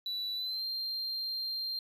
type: tone with pitch glide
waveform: sine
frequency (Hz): 3951 to 4179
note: B7 to C8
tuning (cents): 0 to -3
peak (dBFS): -30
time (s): 0.06-1.79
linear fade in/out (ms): 2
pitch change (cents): +97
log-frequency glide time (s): 0.35-0.64
effects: tanh soft clip ceiling -32 dBFS + MP3 96 kbps